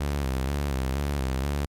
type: tone with vibrato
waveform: sawtooth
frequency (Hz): 68.5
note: C#2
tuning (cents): -20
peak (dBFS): -21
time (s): 0-1.66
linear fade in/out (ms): 10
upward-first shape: square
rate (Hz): 2.1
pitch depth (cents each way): 75
effects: MP3 64 kbps